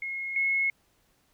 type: tone pair in turn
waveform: sine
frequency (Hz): 2160 / 2176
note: C#7 / C#7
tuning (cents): -45 / -33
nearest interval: unison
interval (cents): 12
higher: second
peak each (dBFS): -31 / -23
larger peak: second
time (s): 0.02-0.36 / 0.36-0.7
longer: neither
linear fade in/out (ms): 2
effects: pink hiss -68 dBFS RMS until 1.33 s